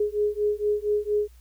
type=beating tone pair; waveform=sine; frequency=415.3 / 419.6 Hz; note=G#4 / G#4; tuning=0 / +18 cents; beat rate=4.3 Hz; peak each=-25 dBFS; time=0-1.28 s; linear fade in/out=5 ms; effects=added 60 Hz sine -48 dBFS peak until 1.4 s + white hiss -62 dBFS RMS until 1.4 s